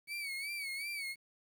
35% pulse tone with vibrato, 2253 Hz, C#7, 28 cents sharp, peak -36 dBFS, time 0.07-1.16 s, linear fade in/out 50 ms, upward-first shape sine, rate 2.7 Hz, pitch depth 85 cents each way, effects 11-bit

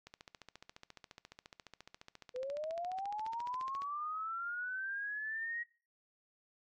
click train, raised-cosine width 0.2 ms, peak -33 dBFS, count 55, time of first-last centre 0.07-3.82 s, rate 14.4 Hz
sine linear sweep, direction up, 490.8 to 1901 Hz, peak -37 dBFS, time 2.34-5.64 s, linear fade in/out 20 ms
effects noise-tail reverb RT60 0.4 s tail -22 dB re dry + AAC 64 kbps

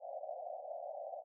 pink band-pass noise, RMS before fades -45 dBFS, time 0-1.24 s, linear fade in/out 50 ms, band 560 to 750 Hz, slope 96 dB/octave, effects none

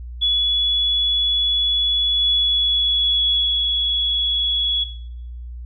sine tone with pitch glide, 3400 to 3369 Hz, G#7 to G#7, +40 to +24 cents, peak -15 dBFS, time 0.21-4.85 s, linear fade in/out 20 ms, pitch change -16 cents, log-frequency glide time 2.09-3.51 s, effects noise-tail reverb RT60 0.8 s tail -18 dB re dry + added 60 Hz sine -30 dBFS peak until 5.65 s

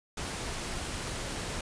pink noise, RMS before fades -36 dBFS, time 0.17-1.61 s, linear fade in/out 5 ms, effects resampled to 22050 Hz

